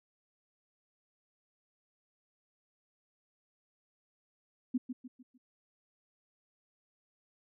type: tone with echo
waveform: sine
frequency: 252.1 Hz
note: B3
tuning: 36 cents sharp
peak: -27 dBFS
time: 4.74-4.78 s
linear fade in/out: 10 ms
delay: 150 ms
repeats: 4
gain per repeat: -8 dB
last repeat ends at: 5.38 s
effects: none